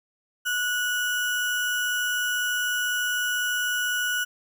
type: tone with sample-and-hold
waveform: sine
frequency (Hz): 1468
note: F#6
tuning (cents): -14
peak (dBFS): -23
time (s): 0.45-4.25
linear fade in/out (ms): 20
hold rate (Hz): 4410
effects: none